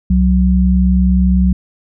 sine tone pair together, 65.41 / 185.01 Hz, C2 / F#3, 0 / 0 cents, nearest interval octave + tritone, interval 1800 cents, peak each -11 dBFS, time 0.1-1.53 s, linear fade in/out 5 ms, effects none

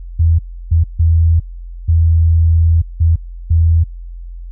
sine tone bursts at uneven times, 82.41 Hz, E2, in tune, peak -7 dBFS, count 6, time 0.19-0.39 / 0.71-0.84 / 0.99-1.4 / 1.88-2.82 / 3-3.16 / 3.5-3.84 s, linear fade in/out 10 ms, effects added 43 Hz sine -26 dBFS peak until 4.51 s

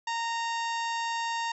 harmonic tone with a mistuned harmonic, 925 Hz, A#5, 14 cents flat, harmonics 1 / 2 / 3 / 4 / 5 / 6 / 7 / 8, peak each -30 / -36 / -40 / -42 / -44 / -46 / -47 / -48 dBFS, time 0.07-1.52 s, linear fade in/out 5 ms, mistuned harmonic 6, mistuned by -16 cents, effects none

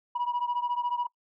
sine beating tone pair, 965 / 979 Hz, B5 / B5, -40 / -15 cents, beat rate 14 Hz, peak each -27 / -30 dBFS, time 0.15-1.07 s, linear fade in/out 10 ms, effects noise-tail reverb RT60 0.1 s tail -24 dB re dry + tanh soft clip ceiling -23 dBFS

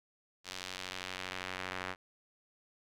sawtooth tone with band-pass filter sweep, 92.5 Hz, F#2, in tune, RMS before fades -42 dBFS, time 0.44-1.96 s, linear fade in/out 50 ms, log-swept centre 4500 to 1700 Hz, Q 1, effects none

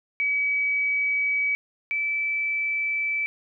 sine tone pair in turn, 2278 / 2314 Hz, C#7 / D7, +47 / -26 cents, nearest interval unison, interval 27 cents, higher second, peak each -21 / -23 dBFS, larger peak first, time 0.2-1.55 / 1.91-3.26 s, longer neither, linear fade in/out 0 ms, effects none

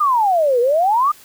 sine exponential two-way sweep, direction down then up, 1244.5 to 466.2 to 1244.5 Hz, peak -12 dBFS, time 0-1.12 s, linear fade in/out 10 ms, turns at 0.6 s, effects white hiss -45 dBFS RMS until 1.24 s

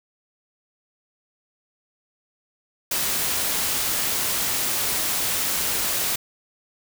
white noise, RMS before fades -24 dBFS, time 2.91-6.16 s, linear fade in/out 5 ms, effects none

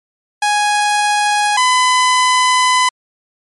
sawtooth tone pair in turn, 830.6 / 1008.1 Hz, G#5 / B5, 0 / +35 cents, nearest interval minor third, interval 335 cents, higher second, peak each -8 / -6 dBFS, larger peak second, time 0.42-1.57 / 1.57-2.89 s, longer second, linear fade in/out 5 ms, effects MP3 48 kbps

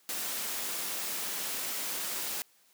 white noise, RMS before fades -35 dBFS, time 0.09-2.42 s, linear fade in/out 0 ms, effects white hiss -65 dBFS RMS until 2.73 s + high-pass 200 Hz 12 dB/octave

